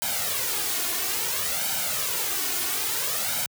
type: noise with flanger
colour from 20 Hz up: white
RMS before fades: -27 dBFS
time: 0.02-3.46 s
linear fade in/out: 0 ms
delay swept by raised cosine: 1.3 to 2.8 ms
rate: 0.59 Hz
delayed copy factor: +0.7
effects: high-pass 100 Hz 12 dB/octave